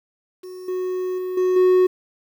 triangle tone with level steps, 367.8 Hz, F#4, 10 cents flat, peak -31 / -20 / -22 / -14 / -10 dBFS, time 0.43-1.87 s, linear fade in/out 10 ms, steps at 0.68 / 1.18 / 1.37 / 1.56 s, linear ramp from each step 5 ms, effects 8-bit

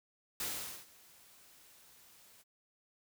white noise with ADSR envelope, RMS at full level -37 dBFS, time 0.4-2.44 s, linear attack 3 ms, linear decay 450 ms, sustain -24 dB, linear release 34 ms, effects none

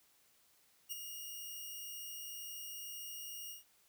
5% pulse tone with ADSR envelope, 2857 Hz, F7, 39 cents sharp, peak -28 dBFS, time 0.89-3.64 s, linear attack 30 ms, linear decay 15 ms, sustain -7 dB, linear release 140 ms, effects white hiss -70 dBFS RMS until 3.88 s

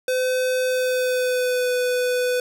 square tone with pitch glide, 510 to 497.8 Hz, C5 to B4, -44 to +14 cents, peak -20 dBFS, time 0.08-2.4 s, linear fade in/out 2 ms, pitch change -42 cents, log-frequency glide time 0.68-1.73 s, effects none

